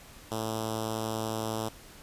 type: tone with notch filter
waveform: 5% pulse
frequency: 110.7 Hz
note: A2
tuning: 11 cents sharp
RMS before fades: -33 dBFS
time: 0.31-1.69 s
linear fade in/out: 10 ms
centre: 1900 Hz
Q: 0.68
effects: pink hiss -51 dBFS RMS until 2.02 s + resampled to 32000 Hz